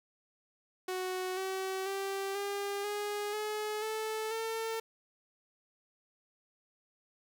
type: tone with pitch steps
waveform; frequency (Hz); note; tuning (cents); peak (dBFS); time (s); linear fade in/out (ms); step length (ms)
sawtooth; 370 / 380.4 / 391.1 / 402.1 / 413.4 / 425 / 437 / 449.3; F#4 / F#4 / G4 / G4 / G#4 / G#4 / A4 / A4; 0 / +48 / -4 / +44 / -8 / +40 / -12 / +36; -30; 0.88-4.8; 5; 490
effects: 11-bit